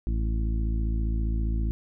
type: harmonic tone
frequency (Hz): 55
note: A1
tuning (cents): 0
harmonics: 1 / 2 / 3 / 4 / 5 / 6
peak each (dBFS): -24 / -34 / -40 / -37 / -43 / -41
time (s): 0.07-1.71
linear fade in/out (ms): 0
effects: none

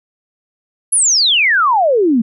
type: exponential sweep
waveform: sine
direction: down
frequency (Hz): 10990 to 214.2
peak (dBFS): -9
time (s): 0.92-2.22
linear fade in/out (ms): 10
effects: none

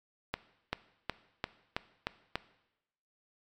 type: accelerating click train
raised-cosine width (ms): 0.3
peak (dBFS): -15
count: 7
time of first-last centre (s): 0.34-2.356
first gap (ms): 390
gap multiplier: 0.94
effects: noise-tail reverb RT60 0.9 s tail -17 dB re dry + MP3 96 kbps

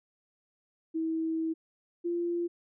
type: tone pair in turn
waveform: sine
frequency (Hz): 323.2 / 344.7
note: E4 / F4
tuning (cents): -34 / -23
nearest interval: minor second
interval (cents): 111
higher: second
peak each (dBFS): -28 / -28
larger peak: neither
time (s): 0.94-1.54 / 2.04-2.48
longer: first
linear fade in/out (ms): 20
effects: none

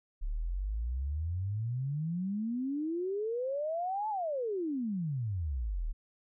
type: exponential two-way sweep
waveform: sine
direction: up then down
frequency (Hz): 34.22 to 880 to 34.22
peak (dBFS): -31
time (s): 0.21-5.93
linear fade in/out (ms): 20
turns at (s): 4.09
effects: none

